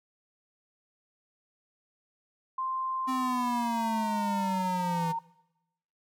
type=tone with pitch glide; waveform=sine; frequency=1046.5 to 916.3 Hz; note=C6 to A#5; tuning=0 to -30 cents; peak=-29 dBFS; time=2.58-5.19 s; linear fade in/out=5 ms; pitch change=-230 cents; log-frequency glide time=3.2-3.87 s
type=linear sweep; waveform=square; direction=down; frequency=261.6 to 163 Hz; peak=-31 dBFS; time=3.07-5.13 s; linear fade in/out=20 ms
effects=noise-tail reverb RT60 0.9 s tail -21 dB re dry